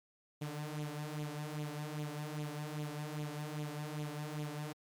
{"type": "tone with flanger", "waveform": "sawtooth", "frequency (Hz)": 150, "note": "D3", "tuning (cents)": 37, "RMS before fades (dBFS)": -41, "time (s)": [0.41, 4.73], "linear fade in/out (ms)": 10, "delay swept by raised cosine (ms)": [0.28, 5.58], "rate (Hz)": 2.5, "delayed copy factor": 0.65, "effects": ["MP3 96 kbps"]}